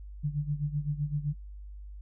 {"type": "tone with tremolo", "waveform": "sine", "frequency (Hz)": 146.83, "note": "D3", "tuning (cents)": 0, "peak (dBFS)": -25, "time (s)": [0.23, 1.34], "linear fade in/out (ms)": 20, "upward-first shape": "sine", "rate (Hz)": 7.8, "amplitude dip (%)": 80, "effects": ["noise-tail reverb RT60 0.1 s tail -18 dB re dry", "added 50 Hz sine -41 dBFS peak until 2.01 s"]}